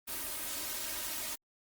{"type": "noise with comb filter", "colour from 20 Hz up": "white", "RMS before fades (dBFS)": -38, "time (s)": [0.07, 1.36], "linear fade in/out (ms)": 20, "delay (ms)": 3.2, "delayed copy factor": 0.7, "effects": ["Opus 32 kbps"]}